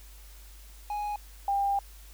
triangle / sine tone pair in turn, 830.6 / 797.5 Hz, G#5 / G5, 0 / +30 cents, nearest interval minor second, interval 70 cents, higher first, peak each -28 / -24 dBFS, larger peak second, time 0.9-1.16 / 1.48-1.79 s, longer second, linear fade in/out 2 ms, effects added 50 Hz sine -47 dBFS peak until 2.13 s + white hiss -55 dBFS RMS until 2.13 s

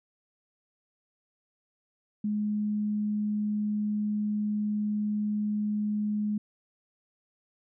sine tone, 209.8 Hz, G#3, 18 cents sharp, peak -26 dBFS, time 2.24-6.38 s, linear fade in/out 5 ms, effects none

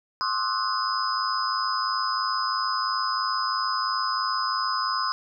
sine tone cluster, 1057 / 1160 / 1286 / 1481 / 5010 Hz, C6 / D6 / E6 / F#6 / D#8, +17 / -22 / -43 / +1 / +11 cents, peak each -27 / -33 / -31 / -34 / -29 dBFS, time 0.21-5.12 s, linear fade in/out 0 ms, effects none

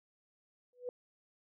sine tone with exponential growth, 493.9 Hz, B4, in tune, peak -33 dBFS, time 0.73-0.89 s, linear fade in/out 1 ms, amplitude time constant 34 ms, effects none

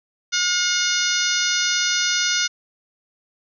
harmonic tone with a mistuned harmonic, 718 Hz, F5, 48 cents sharp, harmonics 2 / 3 / 4 / 5 / 6 / 7 / 8 / 9, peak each -24 / -28 / -28 / -26 / -28 / -26 / -26 / -29 dBFS, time 0.32-2.48 s, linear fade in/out 20 ms, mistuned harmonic 8, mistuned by +35 cents, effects none

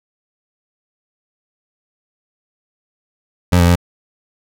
25% pulse tone with pitch steps, 88.9 / 86.4 / 87.5 Hz, F2 / F2 / F2, +31 / -18 / +4 cents, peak -5 dBFS, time 3.52-3.757 s, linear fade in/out 10 ms, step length 79 ms, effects none

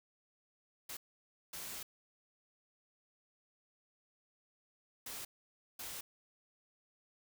white noise bursts at uneven times, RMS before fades -45 dBFS, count 4, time 0.89-0.97 / 1.53-1.83 / 5.06-5.25 / 5.79-6.01 s, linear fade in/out 5 ms, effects none

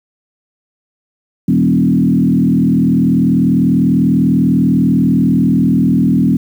sine tone with frequency modulation, 217.6 Hz, A3, 19 cents flat, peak -8 dBFS, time 1.48-6.37 s, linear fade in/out 5 ms, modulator 40.2 Hz, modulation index 1.7, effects 7-bit

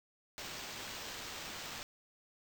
white noise with sample-and-hold, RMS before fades -45 dBFS, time 0.38-1.83 s, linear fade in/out 0 ms, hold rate 11025 Hz, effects none

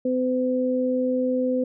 sine tone pair together, 254.6 / 508.3 Hz, C4 / B4, -47 / +50 cents, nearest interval octave, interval 1197 cents, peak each -23 / -23 dBFS, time 0.05-1.64 s, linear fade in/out 5 ms, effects none

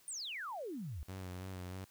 sine exponential sweep, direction down, 9400 to 65.1 Hz, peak -40 dBFS, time 0.08-1.03 s, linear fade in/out 0 ms
sawtooth tone with vibrato, 92.5 Hz, F#2, in tune, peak -39 dBFS, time 1.08-1.85 s, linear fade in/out 10 ms, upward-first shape sine, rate 3.1 Hz, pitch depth 47 cents each way
effects white hiss -66 dBFS RMS until 1.9 s

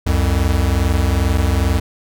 square tone pair together, 66 / 88.38 Hz, C2 / F2, +16 / +21 cents, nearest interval perfect fourth, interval 505 cents, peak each -17 dBFS, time 0.06-1.8 s, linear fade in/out 10 ms, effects none

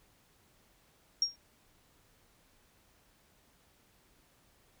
sine tone with exponential decay, 5580 Hz, F8, 2 cents flat, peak -22 dBFS, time 1.22-1.36 s, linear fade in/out 2 ms, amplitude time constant 30 ms, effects pink hiss -67 dBFS RMS until 4.8 s

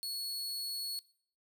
sawtooth tone, 4373 Hz, C#8, 24 cents flat, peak -34 dBFS, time 0.03-0.99 s, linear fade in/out 0 ms, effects noise-tail reverb RT60 0.5 s tail -20 dB re dry

